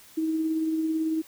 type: tone with tremolo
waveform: sine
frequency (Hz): 318.5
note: D#4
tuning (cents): +41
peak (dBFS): -22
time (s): 0.17-1.22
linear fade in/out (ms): 10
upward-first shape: triangle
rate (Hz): 18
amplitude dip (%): 35
effects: white hiss -52 dBFS RMS until 1.27 s